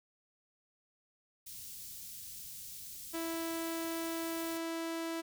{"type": "band-stop noise", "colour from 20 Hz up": "white", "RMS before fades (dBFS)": -47, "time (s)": [1.46, 4.58], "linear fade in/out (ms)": 10, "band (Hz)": [160, 4500], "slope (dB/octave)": 12}
{"type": "tone", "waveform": "sawtooth", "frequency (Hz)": 329.6, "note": "E4", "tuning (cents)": 0, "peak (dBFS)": -32, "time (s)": [3.13, 5.22], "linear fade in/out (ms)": 20}
{"effects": []}